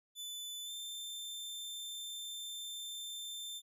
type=tone with pitch glide; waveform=sawtooth; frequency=3500 to 3567 Hz; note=A7 to A7; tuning=-10 to +23 cents; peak=-39 dBFS; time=0.15-3.62 s; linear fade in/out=50 ms; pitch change=+33 cents; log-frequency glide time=0.65-0.7 s; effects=none